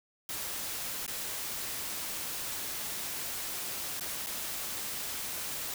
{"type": "noise with dropouts", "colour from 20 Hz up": "white", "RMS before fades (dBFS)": -37, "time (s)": [0.29, 5.74], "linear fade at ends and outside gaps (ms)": 2, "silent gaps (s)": [[1.065, 1.078], [3.998, 4.008], [4.263, 4.269]], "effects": []}